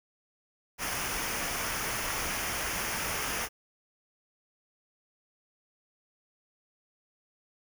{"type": "noise with comb filter", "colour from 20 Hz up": "pink", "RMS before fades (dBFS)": -33, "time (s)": [0.78, 3.49], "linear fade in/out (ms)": 50, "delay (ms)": 0.25, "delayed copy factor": -0.6, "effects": []}